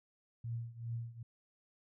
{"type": "tone with tremolo", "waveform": "sine", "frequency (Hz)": 116.54, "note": "A#2", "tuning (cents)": 0, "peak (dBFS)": -35, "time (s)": [0.44, 1.23], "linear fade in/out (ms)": 5, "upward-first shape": "triangle", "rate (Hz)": 2.5, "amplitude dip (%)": 90, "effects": []}